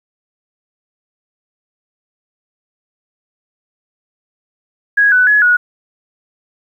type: tone with pitch steps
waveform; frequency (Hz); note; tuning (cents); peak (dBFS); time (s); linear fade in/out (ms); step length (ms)
sine; 1657 / 1494 / 1691 / 1457; G#6 / F#6 / G#6 / F#6; -4 / +16 / +31 / -27; -7; 4.97-5.57; 10; 150
effects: 8-bit